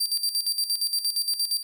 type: tone with tremolo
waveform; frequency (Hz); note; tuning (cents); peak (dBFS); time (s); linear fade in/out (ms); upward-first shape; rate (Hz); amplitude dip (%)
sawtooth; 4699; D8; 0; -19; 0-1.63; 10; square; 8.6; 70
effects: none